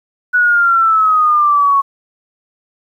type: exponential sweep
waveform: sine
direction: down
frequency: 1480 to 1101 Hz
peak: -8 dBFS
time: 0.33-1.82 s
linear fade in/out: 20 ms
effects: 8-bit